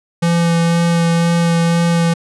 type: tone with vibrato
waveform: square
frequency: 169 Hz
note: E3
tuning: 43 cents sharp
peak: -12 dBFS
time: 0.22-2.14 s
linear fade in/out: 10 ms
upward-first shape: sine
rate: 2 Hz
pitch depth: 11 cents each way
effects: resampled to 24000 Hz